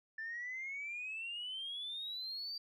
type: exponential sweep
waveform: sine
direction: up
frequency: 1760 to 4699 Hz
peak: -39 dBFS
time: 0.18-2.58 s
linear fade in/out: 5 ms
effects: tanh soft clip ceiling -36 dBFS